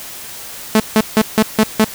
sawtooth tone bursts, 217.6 Hz, A3, 19 cents flat, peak -4 dBFS, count 6, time 0.75-1.844 s, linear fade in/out 2 ms, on 49 ms, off 160 ms, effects white hiss -31 dBFS RMS until 1.94 s

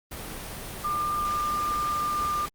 sine tone in noise, 1198 Hz, D6, 34 cents sharp, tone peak -25 dBFS, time 0.84-2.46 s, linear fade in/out 10 ms, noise pink, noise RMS -37 dBFS, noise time 0.11-2.49 s, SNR +9 dB, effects Opus 32 kbps

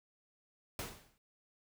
pink noise with exponential decay, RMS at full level -38 dBFS, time 0.79-1.18 s, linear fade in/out 1 ms, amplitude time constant 83 ms, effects none

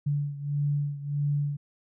sine beating tone pair, 144.1 / 145.7 Hz, D3 / D3, -33 / -13 cents, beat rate 1.6 Hz, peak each -27 / -31 dBFS, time 0.06-1.57 s, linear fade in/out 10 ms, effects none

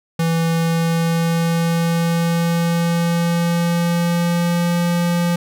square tone with pitch glide, 165.3 to 172.82 Hz, E3 to F3, +5 to -18 cents, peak -16 dBFS, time 0.19-5.36 s, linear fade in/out 5 ms, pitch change +77 cents, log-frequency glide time 0.49-4.79 s, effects none

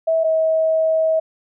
sine tone pair in turn, 650 / 640.3 Hz, E5 / D#5, -24 / +49 cents, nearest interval unison, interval 27 cents, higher first, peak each -14 dBFS, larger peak neither, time 0.07-0.24 / 0.24-1.2 s, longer second, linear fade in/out 10 ms, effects none

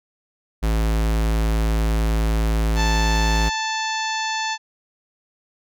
square tone, 54.7 Hz, A1, 9 cents flat, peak -18 dBFS, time 0.62-3.5 s, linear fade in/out 20 ms
harmonic tone, 880 Hz, A5, in tune, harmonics 1 / 2 / 3 / 4 / 5 / 6 / 7 / 8, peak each -25 / -28 / -31 / -32 / -32 / -38 / -35 / -39 dBFS, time 2.75-4.58 s, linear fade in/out 50 ms
effects none

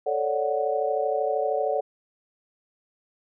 sine chord, D major seventh, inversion second, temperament equal, 440 / 554.4 / 587.3 / 740 Hz, A4 / C#5 / D5 / F#5, 0 / 0 / 0 / 0 cents, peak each -28 dBFS, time 0.06-1.81 s, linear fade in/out 10 ms, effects none

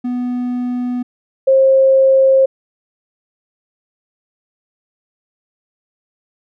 triangle / sine tone pair in turn, 246.9 / 533.5 Hz, B3 / C5, 0 / +34 cents, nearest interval octave + minor second, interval 1334 cents, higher second, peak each -15 / -7 dBFS, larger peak second, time 0.04-1.03 / 1.47-2.46 s, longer neither, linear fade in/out 10 ms, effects none

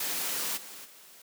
white noise with level steps, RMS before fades -32 / -45 / -53 dBFS, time 0-1.22 s, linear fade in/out 5 ms, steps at 0.56 / 0.84 s, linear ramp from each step 20 ms, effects high-pass 200 Hz 12 dB/octave

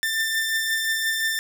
sawtooth beating tone pair, 1786 / 1791.7 Hz, A6 / A6, +25 / +31 cents, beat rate 5.7 Hz, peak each -19 / -28 dBFS, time 0.03-1.39 s, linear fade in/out 0 ms, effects none

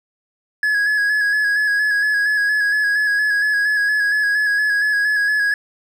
triangle tone with vibrato, 1681 Hz, G#6, 20 cents sharp, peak -13 dBFS, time 0.63-5.54 s, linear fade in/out 2 ms, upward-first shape square, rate 4.3 Hz, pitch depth 27 cents each way, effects none

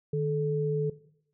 sine tone pair together, 152.6 / 432.9 Hz, D#3 / A4, -33 / -28 cents, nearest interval octave + tritone, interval 1805 cents, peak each -28 / -29 dBFS, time 0.13-0.9 s, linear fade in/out 5 ms, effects noise-tail reverb RT60 0.7 s tail -17 dB re dry

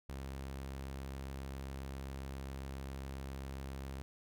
sawtooth tone, 67.4 Hz, C#2, 48 cents flat, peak -38 dBFS, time 0.09-4.02 s, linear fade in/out 0 ms, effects none

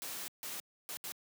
white noise bursts at uneven times, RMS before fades -42 dBFS, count 4, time 0.02-0.28 / 0.43-0.6 / 0.89-0.97 / 1.04-1.12 s, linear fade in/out 0 ms, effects high-pass 150 Hz 12 dB/octave

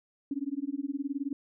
sine tone with tremolo, 280 Hz, C#4, 18 cents sharp, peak -27 dBFS, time 0.31-1.33 s, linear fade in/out 2 ms, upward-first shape sine, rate 19 Hz, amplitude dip 100%, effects none

